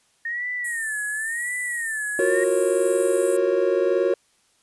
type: tone with vibrato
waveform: sine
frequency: 1830 Hz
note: A#6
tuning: 32 cents flat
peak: -25 dBFS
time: 0.25-2.44 s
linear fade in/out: 5 ms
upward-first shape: sine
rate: 0.94 Hz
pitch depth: 140 cents each way
type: high-pass noise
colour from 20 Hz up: pink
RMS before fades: -32 dBFS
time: 0.64-3.37 s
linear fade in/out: 10 ms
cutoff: 7500 Hz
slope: 96 dB/octave
type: chord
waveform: triangle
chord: Gb major seventh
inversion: third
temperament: equal with one note detuned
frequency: 349.2 / 370 / 466.2 / 548.9 Hz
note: F4 / Gb4 / Bb4 / Db5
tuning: 0 / 0 / 0 / -17 cents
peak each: -25 / -20 / -22 / -21 dBFS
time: 2.19-4.14 s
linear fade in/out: 2 ms
effects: white hiss -63 dBFS RMS until 4.62 s + resampled to 24000 Hz